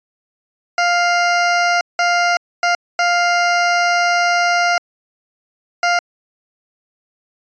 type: tone bursts at uneven times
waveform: 20% pulse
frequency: 700 Hz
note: F5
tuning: 4 cents sharp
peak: -8 dBFS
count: 5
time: 0.78-1.81 / 1.99-2.37 / 2.63-2.75 / 2.99-4.78 / 5.83-5.99 s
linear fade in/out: 2 ms
effects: resampled to 16000 Hz